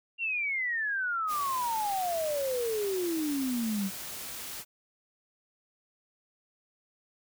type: exponential sweep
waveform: sine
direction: down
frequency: 2793 to 187.7 Hz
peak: -28 dBFS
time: 0.18-3.91 s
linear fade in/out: 50 ms
type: noise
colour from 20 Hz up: white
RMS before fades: -40 dBFS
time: 1.27-4.65 s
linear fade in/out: 50 ms
effects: none